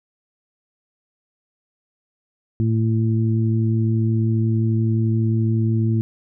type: harmonic tone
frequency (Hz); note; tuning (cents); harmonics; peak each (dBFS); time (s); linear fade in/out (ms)
111.8; A2; +28; 1 / 2 / 3; -17 / -23 / -27; 2.6-6.01; 0
effects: none